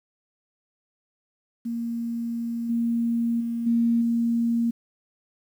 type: tone with level steps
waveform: sine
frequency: 233.1 Hz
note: A#3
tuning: in tune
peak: -26 / -21 / -25 / -18 / -20 dBFS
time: 1.65-4.71 s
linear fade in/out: 10 ms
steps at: 2.69 / 3.4 / 3.66 / 4.01 s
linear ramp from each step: 10 ms
effects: 9-bit